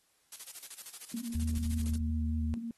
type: noise with tremolo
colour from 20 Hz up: blue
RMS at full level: -42 dBFS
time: 0.32-1.96 s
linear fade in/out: 2 ms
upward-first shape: square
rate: 13 Hz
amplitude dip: 80%
type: tone with pitch glide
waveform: sine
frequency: 233.1 to 231.4 Hz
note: A#3 to A#3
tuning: 0 to -13 cents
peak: -35 dBFS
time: 1.14-2.71 s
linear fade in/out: 2 ms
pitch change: -13 cents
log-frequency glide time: 1.53-1.89 s
type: tone with vibrato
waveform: sine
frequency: 78.8 Hz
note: D#2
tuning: 23 cents sharp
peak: -30 dBFS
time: 1.35-2.54 s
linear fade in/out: 0 ms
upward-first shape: sine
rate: 3.2 Hz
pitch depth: 8 cents each way
effects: white hiss -71 dBFS RMS until 2.77 s + AAC 32 kbps